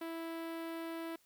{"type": "tone with notch filter", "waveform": "sawtooth", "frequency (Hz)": 329.6, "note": "E4", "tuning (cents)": 0, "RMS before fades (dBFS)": -42, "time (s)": [0.01, 1.16], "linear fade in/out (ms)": 5, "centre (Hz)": 6600, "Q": 0.65, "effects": ["white hiss -70 dBFS RMS until 1.25 s"]}